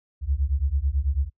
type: beating tone pair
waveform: sine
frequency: 65.1 / 74.2 Hz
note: C2 / D2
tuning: -8 / +18 cents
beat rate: 9.1 Hz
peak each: -24 dBFS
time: 0.21-1.3 s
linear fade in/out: 50 ms
effects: noise-tail reverb RT60 0.1 s tail -24 dB re dry